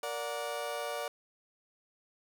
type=chord; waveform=30% pulse; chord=Bb augmented; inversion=none; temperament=just; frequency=466.2 / 582.7 / 728.4 Hz; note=Bb4 / D5 / F#5; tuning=0 / -14 / -27 cents; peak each=-38 / -35 / -38 dBFS; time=0.03-1.08 s; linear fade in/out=2 ms; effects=none